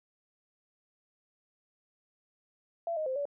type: tone with pitch steps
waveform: sine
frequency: 675 / 622 / 521 / 572 Hz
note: E5 / D#5 / C5 / D5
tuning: +41 / -1 / -7 / -46 cents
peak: -30 dBFS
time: 2.87-3.254 s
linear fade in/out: 2 ms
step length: 96 ms
effects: none